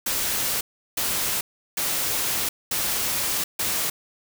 white noise bursts at uneven times, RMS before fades -25 dBFS, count 5, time 0.06-0.61 / 0.97-1.41 / 1.77-2.49 / 2.71-3.44 / 3.59-3.9 s, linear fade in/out 5 ms, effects none

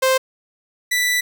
sawtooth tone pair in turn, 523.3 / 1975.7 Hz, C5 / B6, 0 / 0 cents, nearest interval octave + major seventh, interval 2300 cents, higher second, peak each -10 / -13 dBFS, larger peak first, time 0.02-0.18 / 0.91-1.21 s, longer second, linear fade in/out 10 ms, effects none

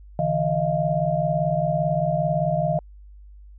sine tone cluster, 143.6 / 161.5 / 622 / 687 Hz, D3 / E3 / D#5 / F5, -39 / -35 / -1 / -29 cents, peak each -27 / -25 / -24 / -25 dBFS, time 0.19-2.79 s, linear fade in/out 2 ms, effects added 50 Hz sine -42 dBFS peak until 3.58 s

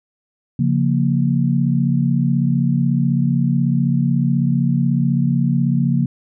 sine chord, Bb minor, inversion first, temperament equal, 138.59 / 174.61 / 233.1 Hz, Db3 / F3 / Bb3, 0 / 0 / 0 cents, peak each -17 / -19 / -19 dBFS, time 0.59-6.06 s, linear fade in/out 5 ms, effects none

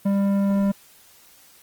square tone with low-pass filter, 198.5 Hz, G3, 22 cents sharp, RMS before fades -20 dBFS, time 0.05-0.72 s, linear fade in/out 10 ms, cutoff 870 Hz, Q 0.59, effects white hiss -52 dBFS RMS until 1.62 s + Opus 24 kbps

